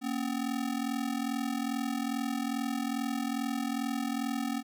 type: ring-modulated tone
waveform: square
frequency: 254.6 Hz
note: C4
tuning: 47 cents flat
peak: -28 dBFS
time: 0.01-4.63 s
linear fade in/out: 50 ms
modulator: 21.2 Hz
effects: none